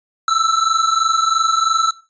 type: tone pair together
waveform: square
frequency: 1313 / 1336 Hz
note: E6 / E6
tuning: -7 / +23 cents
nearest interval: unison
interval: 30 cents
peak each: -17 dBFS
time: 0.28-1.91 s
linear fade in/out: 2 ms
effects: noise-tail reverb RT60 0.3 s tail -17 dB re dry + resampled to 16000 Hz